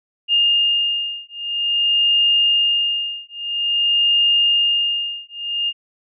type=beating tone pair; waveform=sine; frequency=2824 / 2824.5 Hz; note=F7 / F7; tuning=+19 / +19 cents; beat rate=0.5 Hz; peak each=-18 dBFS; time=0.28-5.73 s; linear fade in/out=50 ms; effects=none